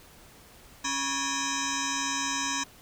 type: tone with frequency modulation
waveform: sine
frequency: 2489 Hz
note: D#7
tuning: in tune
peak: -27 dBFS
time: 0.84-2.64 s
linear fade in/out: 10 ms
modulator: 691 Hz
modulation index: 6.4
effects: pink hiss -53 dBFS RMS until 2.81 s